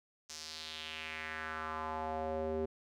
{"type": "tone with band-pass filter sweep", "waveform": "square", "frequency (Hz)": 78.9, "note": "D#2", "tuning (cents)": 25, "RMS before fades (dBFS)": -40, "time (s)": [0.29, 2.66], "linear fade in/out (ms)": 10, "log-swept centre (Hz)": [6000, 400], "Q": 2.8, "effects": []}